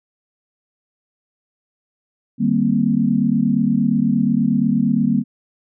sine chord, C minor seventh, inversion first, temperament equal with one note detuned, 152.27 / 196 / 233.1 / 261.6 Hz, Eb3 / G3 / Bb3 / C4, -37 / 0 / 0 / 0 cents, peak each -23 / -19 / -17 / -22 dBFS, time 2.38-5.24 s, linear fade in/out 50 ms, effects none

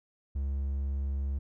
triangle tone, 68.9 Hz, C#2, 10 cents flat, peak -27 dBFS, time 0.35-1.39 s, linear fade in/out 10 ms, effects none

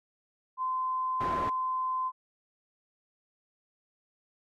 sine tone, 1031 Hz, C6, 26 cents flat, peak -28 dBFS, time 0.57-2.12 s, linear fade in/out 50 ms
white low-pass noise, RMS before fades -36 dBFS, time 1.2-1.5 s, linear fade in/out 10 ms, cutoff 900 Hz, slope 12 dB/octave
effects none

